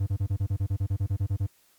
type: tone bursts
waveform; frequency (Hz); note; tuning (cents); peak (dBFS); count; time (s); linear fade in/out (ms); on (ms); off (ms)
triangle; 98; G2; 0; -21; 15; 0-1.467; 10; 67; 33
effects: white hiss -63 dBFS RMS until 1.78 s + Opus 48 kbps